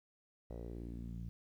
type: tone with low-pass filter sweep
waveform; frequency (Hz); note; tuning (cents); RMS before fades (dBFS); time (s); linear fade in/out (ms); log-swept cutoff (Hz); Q
sawtooth; 58.27; A#1; 0; -45; 0.5-1.29; 0; 580 to 150; 2.7
effects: 12-bit